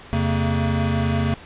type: tone cluster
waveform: square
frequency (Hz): 86 / 135.1 / 227.1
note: F2 / C#3 / A#3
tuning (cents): -26 / -44 / -45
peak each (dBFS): -24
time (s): 0.13-1.34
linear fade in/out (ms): 0
effects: pink hiss -42 dBFS RMS until 1.45 s + resampled to 8000 Hz